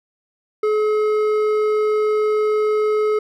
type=tone with hard clipping; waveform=sine; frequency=426.7 Hz; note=G#4; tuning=47 cents sharp; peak=-17 dBFS; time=0.63-3.19 s; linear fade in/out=5 ms; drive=8 dB; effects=none